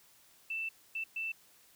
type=tone bursts at uneven times; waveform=sine; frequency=2662 Hz; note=E7; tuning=16 cents sharp; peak=-34 dBFS; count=3; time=0.5-0.69 / 0.95-1.04 / 1.16-1.32 s; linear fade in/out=5 ms; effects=white hiss -63 dBFS RMS until 1.75 s